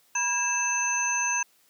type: tone cluster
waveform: sine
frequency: 967 / 1618 / 2632 / 6200 Hz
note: B5 / G#6 / E7 / G8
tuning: -37 / -46 / -3 / -20 cents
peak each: -30 / -33 / -29 / -27 dBFS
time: 0.15-1.43 s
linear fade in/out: 5 ms
effects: white hiss -63 dBFS RMS until 1.69 s + high-pass 150 Hz 12 dB/octave